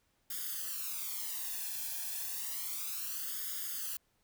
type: noise with flanger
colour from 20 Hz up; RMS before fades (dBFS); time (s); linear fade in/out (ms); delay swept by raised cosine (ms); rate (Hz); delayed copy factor
blue; -39; 0.3-3.97; 5; 0.59 to 1.2; 0.31; +1
effects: pink hiss -75 dBFS RMS until 4.23 s

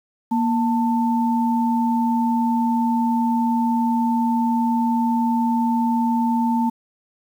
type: tone pair together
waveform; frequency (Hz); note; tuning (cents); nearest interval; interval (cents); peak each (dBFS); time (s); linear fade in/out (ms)
sine; 235.7 / 890; A#3 / A5; +19 / +20; octave + major seventh; 2301; -18 / -22; 0.31-6.7; 10
effects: 8-bit

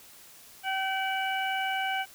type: harmonic tone with a mistuned harmonic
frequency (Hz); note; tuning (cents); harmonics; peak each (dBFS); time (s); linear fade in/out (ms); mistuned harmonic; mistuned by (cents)
768; G5; -36; 1 / 2 / 3 / 4; -30 / -33 / -35 / -36; 0.63-2.06; 50; 4; -74
effects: white hiss -52 dBFS RMS until 2.14 s

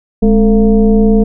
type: tone with frequency modulation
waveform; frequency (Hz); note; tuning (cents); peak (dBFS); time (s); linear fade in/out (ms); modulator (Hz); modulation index
sine; 209.7; G#3; +17; -5; 0.22-1.24; 10; 239; 1
effects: none

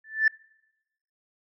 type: tone with exponential growth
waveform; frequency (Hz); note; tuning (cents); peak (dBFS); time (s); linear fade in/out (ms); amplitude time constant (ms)
sine; 1760; A6; 0; -13; 0.04-0.28; 5; 51
effects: noise-tail reverb RT60 0.9 s tail -25 dB re dry + tanh soft clip ceiling -12 dBFS

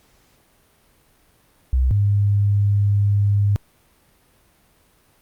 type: tone pair in turn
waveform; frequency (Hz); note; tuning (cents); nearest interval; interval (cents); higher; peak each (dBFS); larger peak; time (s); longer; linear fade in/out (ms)
sine; 64 / 101.59; C2 / G#2; -38 / -38; minor sixth; 800; second; -14; neither; 1.73-1.91 / 1.91-3.56; second; 0
effects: pink hiss -58 dBFS RMS until 5.21 s + Opus 48 kbps

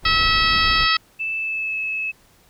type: noise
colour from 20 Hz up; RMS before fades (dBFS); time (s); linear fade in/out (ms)
brown; -28; 0.02-0.88; 50
type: harmonic tone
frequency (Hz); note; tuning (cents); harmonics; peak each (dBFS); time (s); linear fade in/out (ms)
648; E5; -30; 2 / 3 / 4 / 5 / 6 / 7 / 8; -20 / -22 / -23 / -24 / -25 / -25 / -26; 0.05-0.97; 5
type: tone with pitch glide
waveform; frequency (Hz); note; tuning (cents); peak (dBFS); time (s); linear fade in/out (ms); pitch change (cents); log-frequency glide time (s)
sine; 2637 to 2593; E7 to E7; 0 to -29; -22; 1.19-2.12; 20; -29; 1.36-1.79
effects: pink hiss -55 dBFS RMS until 2.49 s

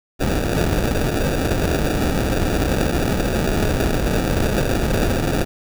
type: noise with sample-and-hold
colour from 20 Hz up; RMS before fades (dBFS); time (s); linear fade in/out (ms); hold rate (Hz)
pink; -19; 0.19-5.45; 20; 1050
effects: none

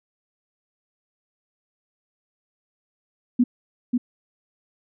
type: tone with echo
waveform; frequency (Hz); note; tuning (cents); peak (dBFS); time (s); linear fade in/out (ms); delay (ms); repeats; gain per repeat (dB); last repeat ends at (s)
sine; 245.2; B3; -12; -13; 3.39-3.44; 10; 540; 1; -4; 3.98
effects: none

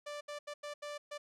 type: tone bursts at uneven times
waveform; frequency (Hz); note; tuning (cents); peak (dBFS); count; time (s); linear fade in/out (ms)
sawtooth; 587.3; D5; 0; -37; 6; 0.06-0.21 / 0.28-0.39 / 0.47-0.54 / 0.63-0.74 / 0.82-0.98 / 1.11-1.18; 10
effects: low-pass 8000 Hz 12 dB/octave

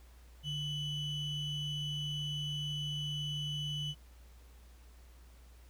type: ring-modulated tone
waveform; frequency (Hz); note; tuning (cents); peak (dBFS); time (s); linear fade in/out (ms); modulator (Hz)
triangle; 1567; G6; -1; -30; 0.43-3.95; 50; 1420
effects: added 60 Hz sine -54 dBFS peak until 5.69 s + pink hiss -65 dBFS RMS until 5.69 s

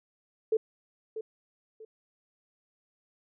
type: tone with echo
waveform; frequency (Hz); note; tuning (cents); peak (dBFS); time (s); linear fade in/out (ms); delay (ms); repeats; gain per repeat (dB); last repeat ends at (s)
sine; 440; A4; 0; -22; 0.52-0.57; 5; 640; 2; -11; 1.85
effects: none

